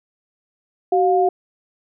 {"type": "tone pair together", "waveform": "sine", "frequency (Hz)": [377.1, 709], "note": ["F#4", "F5"], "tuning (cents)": [33, 26], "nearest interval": "major seventh", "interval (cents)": 1093, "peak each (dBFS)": -16, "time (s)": [0.92, 1.29], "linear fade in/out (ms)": 5, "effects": []}